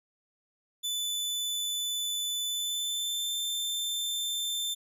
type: tone with pitch glide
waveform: sawtooth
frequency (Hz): 3498 to 3559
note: A7 to A7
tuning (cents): -11 to +19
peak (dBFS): -27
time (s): 0.83-4.75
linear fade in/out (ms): 20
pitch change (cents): +30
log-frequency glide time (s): 2.44-3.35
effects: none